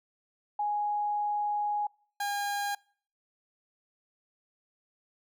sine / 30% pulse tone pair in turn, 830.6 / 811.6 Hz, G#5 / G#5, 0 / -40 cents, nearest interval unison, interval 40 cents, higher first, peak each -27 dBFS, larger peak neither, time 0.59-1.87 / 2.2-2.75 s, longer first, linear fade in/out 5 ms, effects noise-tail reverb RT60 0.5 s tail -26 dB re dry

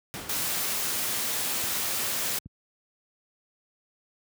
pink noise with exponential decay, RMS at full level -34 dBFS, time 0.14-0.97 s, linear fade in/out 0 ms, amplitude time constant 180 ms
white noise, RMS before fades -29 dBFS, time 0.29-2.39 s, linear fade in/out 5 ms
clicks, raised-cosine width 5 ms, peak -28 dBFS, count 2, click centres 1.639 / 2.46 s
effects high-pass 80 Hz 12 dB/octave

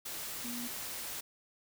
sine tone in noise, 240 Hz, B3, 49 cents flat, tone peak -40 dBFS, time 0.44-0.68 s, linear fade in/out 10 ms, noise white, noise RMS -41 dBFS, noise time 0.05-1.21 s, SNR -2 dB, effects none

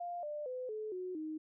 sine tone with pitch steps, 700 / 595.5 / 506.5 / 430.9 / 366.6 / 311.8 Hz, F5 / D5 / B4 / A4 / F#4 / D#4, +4 / +24 / +44 / -36 / -16 / +4 cents, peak -38 dBFS, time 0-1.38 s, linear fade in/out 10 ms, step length 230 ms, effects none

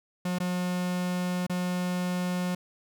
45% pulse tone with dropouts, 180 Hz, F#3, 47 cents flat, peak -27 dBFS, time 0.25-2.55 s, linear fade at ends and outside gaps 5 ms, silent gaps 0.386-0.401 / 1.467-1.496 s, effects none

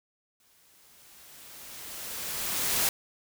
white noise with exponential growth, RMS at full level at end -25 dBFS, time 0.4-2.89 s, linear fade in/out 2 ms, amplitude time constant 540 ms, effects none

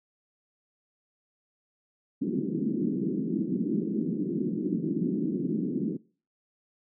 pink band-pass noise, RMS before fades -29 dBFS, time 2.21-5.97 s, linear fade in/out 10 ms, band 170 to 360 Hz, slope 48 dB/octave, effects noise-tail reverb RT60 0.4 s tail -21 dB re dry

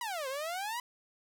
sawtooth exponential two-way sweep, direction down then up, 1000 to 512 to 1000 Hz, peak -31 dBFS, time 0.01-0.8 s, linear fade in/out 2 ms, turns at 0.28 s, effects none

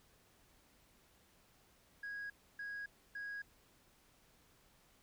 sine tone bursts, 1650 Hz, G#6, 12 cents flat, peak -40 dBFS, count 3, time 2.03-3.42 s, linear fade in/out 5 ms, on 270 ms, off 290 ms, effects tanh soft clip ceiling -40 dBFS + pink hiss -69 dBFS RMS until 5.02 s

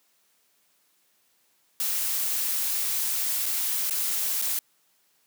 blue noise with dropouts, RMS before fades -27 dBFS, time 1.8-4.59 s, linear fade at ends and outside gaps 1 ms, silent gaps 3.458-3.462 / 3.898-3.908 / 4.416-4.422 s, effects white hiss -67 dBFS RMS until 5.26 s + high-pass 150 Hz 12 dB/octave

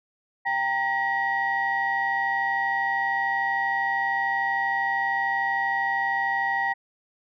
sine tone cluster, 790 / 923 / 1910 Hz, G5 / A#5 / A#6, +13 / -17 / +42 cents, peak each -26 / -29 / -24 dBFS, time 0.45-6.74 s, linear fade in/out 20 ms, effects tanh soft clip ceiling -16 dBFS

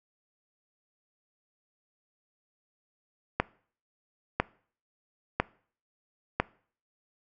click train, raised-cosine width 0.5 ms, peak -8 dBFS, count 4, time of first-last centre 3.4-6.4 s, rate 1 Hz, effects noise-tail reverb RT60 0.5 s tail -22 dB re dry

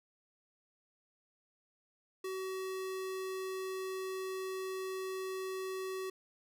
square tone, 378 Hz, F#4, 37 cents sharp, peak -38 dBFS, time 2.24-6.1 s, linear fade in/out 5 ms, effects none

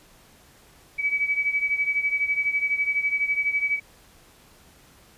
sine beating tone pair, 2281 / 2293 Hz, C#7 / D7, +49 / -42 cents, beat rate 12 Hz, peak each -23 / -27 dBFS, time 0.98-3.8 s, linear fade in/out 20 ms, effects pink hiss -54 dBFS RMS until 5.17 s + resampled to 32000 Hz

